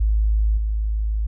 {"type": "tone with level steps", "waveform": "sine", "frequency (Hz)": 53.3, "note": "G#1", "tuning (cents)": 46, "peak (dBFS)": [-15, -19], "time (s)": [0, 1.27], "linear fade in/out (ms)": 10, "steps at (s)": 0.57, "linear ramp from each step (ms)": 5, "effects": []}